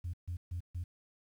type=tone bursts; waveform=sine; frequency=87.31 Hz; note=F2; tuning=in tune; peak=-34 dBFS; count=4; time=0.04-0.84 s; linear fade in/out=10 ms; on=95 ms; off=140 ms; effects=tanh soft clip ceiling -32 dBFS + 11-bit